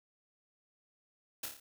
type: noise with echo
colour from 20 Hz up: white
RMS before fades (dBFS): -38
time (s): 1.43-1.46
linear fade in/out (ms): 5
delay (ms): 28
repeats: 5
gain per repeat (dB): -4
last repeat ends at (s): 1.6
effects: none